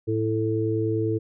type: harmonic tone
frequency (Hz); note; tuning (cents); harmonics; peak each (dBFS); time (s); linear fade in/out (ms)
110; A2; 0; 1 / 3 / 4; -26 / -26 / -26; 0.07-1.19; 20
effects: none